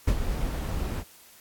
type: noise with ADSR envelope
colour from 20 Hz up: brown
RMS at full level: -20 dBFS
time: 0.07-1.04 s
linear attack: 11 ms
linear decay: 63 ms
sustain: -9 dB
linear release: 44 ms
effects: white hiss -53 dBFS RMS until 1.4 s + AAC 64 kbps